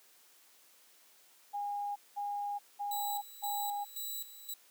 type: tone bursts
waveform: sine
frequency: 816 Hz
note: G#5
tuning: 31 cents flat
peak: -34 dBFS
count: 4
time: 1.53-3.85 s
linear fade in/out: 20 ms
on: 430 ms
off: 200 ms
type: tone with tremolo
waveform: 5% pulse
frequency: 3933 Hz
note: B7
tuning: 8 cents flat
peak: -30 dBFS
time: 2.91-4.54 s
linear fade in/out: 5 ms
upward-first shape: square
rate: 1.9 Hz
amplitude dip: 75%
effects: white hiss -63 dBFS RMS until 4.7 s + high-pass 300 Hz 12 dB/octave